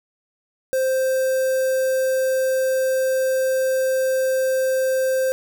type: tone with notch filter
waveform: square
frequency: 523.3 Hz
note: C5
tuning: in tune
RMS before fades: -20 dBFS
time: 0.73-5.32 s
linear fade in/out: 0 ms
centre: 3100 Hz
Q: 0.51
effects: none